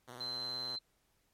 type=tone with vibrato; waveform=5% pulse; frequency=123.47 Hz; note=B2; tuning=in tune; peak=-36 dBFS; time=0.07-0.77 s; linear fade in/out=20 ms; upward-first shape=square; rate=19 Hz; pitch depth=60 cents each way
type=tone; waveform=sine; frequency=4090 Hz; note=C8; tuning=40 cents flat; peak=-37 dBFS; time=0.2-0.79 s; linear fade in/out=10 ms
effects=pink hiss -75 dBFS RMS until 1.33 s + MP3 64 kbps